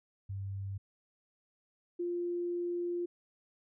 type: tone pair in turn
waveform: sine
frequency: 98 / 349.2 Hz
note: G2 / F4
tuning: 0 / 0 cents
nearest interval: octave + minor seventh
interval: 2200 cents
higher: second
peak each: -36 / -32 dBFS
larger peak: second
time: 0.29-0.78 / 1.99-3.06 s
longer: second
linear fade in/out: 10 ms
effects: none